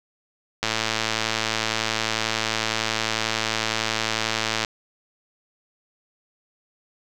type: click train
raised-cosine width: 0.2 ms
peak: -5 dBFS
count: 447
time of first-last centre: 0.63-4.648 s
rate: 111 Hz
effects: none